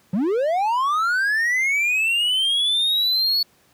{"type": "linear sweep", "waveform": "triangle", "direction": "up", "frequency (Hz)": [166.6, 4435], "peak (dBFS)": -16, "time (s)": [0.13, 3.43], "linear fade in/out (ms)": 5, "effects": ["pink hiss -58 dBFS RMS until 3.73 s", "high-pass 100 Hz 12 dB/octave"]}